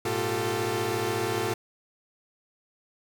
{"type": "tone cluster", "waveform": "sawtooth", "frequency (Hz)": [104.9, 119.2, 350.8, 387.7, 442.6], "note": ["G#2", "A#2", "F4", "G4", "A4"], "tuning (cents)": [18, 39, 8, -19, 10], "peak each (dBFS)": [-32, -32, -27, -29, -27], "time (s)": [0.05, 1.54], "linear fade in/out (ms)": 5, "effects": []}